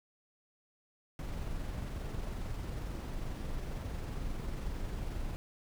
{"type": "noise with amplitude modulation", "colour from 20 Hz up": "brown", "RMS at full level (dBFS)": -37, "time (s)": [1.19, 5.36], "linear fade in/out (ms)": 0, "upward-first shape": "sine", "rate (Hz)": 22.2, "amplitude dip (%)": 25, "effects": []}